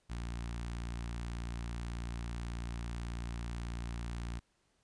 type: tone with notch filter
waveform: sawtooth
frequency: 58.27 Hz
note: A#1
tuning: in tune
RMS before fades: -40 dBFS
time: 0.09-4.4 s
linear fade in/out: 20 ms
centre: 490 Hz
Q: 0.98
effects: pink hiss -75 dBFS RMS until 4.83 s + resampled to 22050 Hz